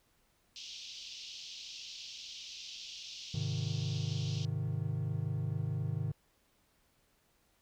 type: band-pass noise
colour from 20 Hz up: pink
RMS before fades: -47 dBFS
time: 0.56-4.45 s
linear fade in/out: 0 ms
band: 2800 to 6000 Hz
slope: 48 dB/octave
type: chord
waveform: triangle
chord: Ab major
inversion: none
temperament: equal with one note detuned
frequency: 103.83 / 130.81 / 155.11 Hz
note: Ab2 / C3 / Eb3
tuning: 0 / 0 / -5 cents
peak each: -35 dBFS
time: 3.34-6.12 s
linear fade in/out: 5 ms
effects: pink hiss -72 dBFS RMS until 7.61 s